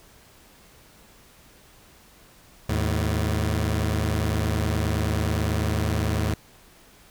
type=tone pair together; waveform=sawtooth; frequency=78.3 / 107.66 Hz; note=D#2 / A2; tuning=+11 / -37 cents; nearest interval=tritone; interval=552 cents; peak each=-21 dBFS; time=2.69-6.34 s; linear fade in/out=5 ms; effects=pink hiss -53 dBFS RMS until 7.1 s